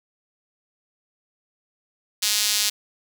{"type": "tone with high-pass filter", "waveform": "sawtooth", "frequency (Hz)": 209.1, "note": "G#3", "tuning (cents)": 12, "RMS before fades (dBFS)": -22, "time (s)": [2.22, 2.7], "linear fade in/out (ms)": 10, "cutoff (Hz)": 4300, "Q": 1.2, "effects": []}